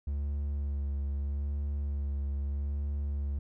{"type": "tone with vibrato", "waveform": "triangle", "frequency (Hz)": 70.9, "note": "C#2", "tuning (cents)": 40, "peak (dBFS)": -28, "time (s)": [0.07, 3.39], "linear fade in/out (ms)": 5, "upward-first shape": "sine", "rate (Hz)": 0.79, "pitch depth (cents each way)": 22, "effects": []}